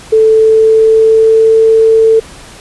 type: tone with pitch glide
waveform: sine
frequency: 440 to 445.9 Hz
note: A4 to A4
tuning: 0 to +23 cents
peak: -3 dBFS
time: 0.12-2.2 s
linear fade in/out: 10 ms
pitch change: +23 cents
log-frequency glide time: 0.31-1.63 s
effects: pink hiss -33 dBFS RMS until 2.6 s + resampled to 24000 Hz